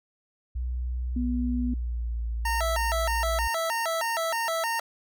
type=tone with pitch glide; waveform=sine; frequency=61.74 to 57.27 Hz; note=B1 to A#1; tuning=0 to -30 cents; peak=-27 dBFS; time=0.55-3.48 s; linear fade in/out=10 ms; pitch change=-130 cents; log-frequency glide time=1.51-2.23 s
type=tone; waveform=sine; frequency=245.9 Hz; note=B3; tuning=7 cents flat; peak=-26 dBFS; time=1.16-1.74 s; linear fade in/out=5 ms
type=tone with vibrato; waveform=25% pulse; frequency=777 Hz; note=G5; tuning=16 cents flat; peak=-22 dBFS; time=2.45-4.8 s; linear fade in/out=5 ms; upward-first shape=square; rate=3.2 Hz; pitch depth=290 cents each way
effects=none